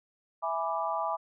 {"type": "chord", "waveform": "sine", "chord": "E dominant seventh", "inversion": "none", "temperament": "equal", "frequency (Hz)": [659.3, 830.6, 987.8, 1174.7], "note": ["E5", "G#5", "B5", "D6"], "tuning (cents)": [0, 0, 0, 0], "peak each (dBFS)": -34, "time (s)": [0.42, 1.17], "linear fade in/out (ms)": 20, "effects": []}